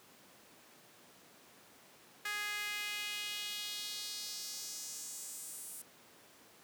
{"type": "tone with high-pass filter sweep", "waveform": "sawtooth", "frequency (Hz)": 415.3, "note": "G#4", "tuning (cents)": 0, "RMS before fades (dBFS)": -42, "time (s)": [2.25, 5.82], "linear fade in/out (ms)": 5, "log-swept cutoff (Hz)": [1700, 10000], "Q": 2.2, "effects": ["pink hiss -60 dBFS RMS until 6.63 s", "high-pass 200 Hz 12 dB/octave"]}